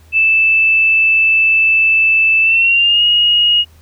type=tone with pitch glide; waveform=sine; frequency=2637 to 2876 Hz; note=E7 to F#7; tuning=0 to -50 cents; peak=-8 dBFS; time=0.12-3.65 s; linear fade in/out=50 ms; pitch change=+150 cents; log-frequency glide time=2.42-3.04 s; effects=added 80 Hz sine -42 dBFS peak until 3.81 s + pink hiss -51 dBFS RMS until 3.81 s